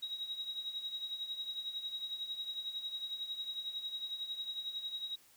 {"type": "tone with tremolo", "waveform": "sine", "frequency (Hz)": 3817, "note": "A#7", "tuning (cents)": 40, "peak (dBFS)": -35, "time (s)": [0.02, 5.16], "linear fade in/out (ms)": 10, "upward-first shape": "triangle", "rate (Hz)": 11, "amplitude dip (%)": 75, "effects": ["white hiss -64 dBFS RMS until 5.36 s"]}